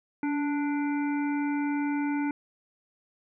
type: harmonic tone with a mistuned harmonic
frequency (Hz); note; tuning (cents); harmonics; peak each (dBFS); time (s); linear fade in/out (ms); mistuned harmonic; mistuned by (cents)
293.7; D4; 0; 1 / 3 / 5 / 7 / 8; -26 / -36 / -40 / -43 / -44; 0.23-2.31; 2; 1; -35
effects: none